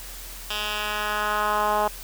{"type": "tone with band-pass filter sweep", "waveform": "10% pulse", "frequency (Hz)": 210, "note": "G#3", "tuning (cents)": 19, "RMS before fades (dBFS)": -25, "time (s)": [0.5, 1.88], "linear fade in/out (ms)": 5, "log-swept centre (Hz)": [3300, 810], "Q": 1.7, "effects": ["added 42 Hz sine -40 dBFS peak until 2.03 s", "white hiss -40 dBFS RMS until 2.03 s"]}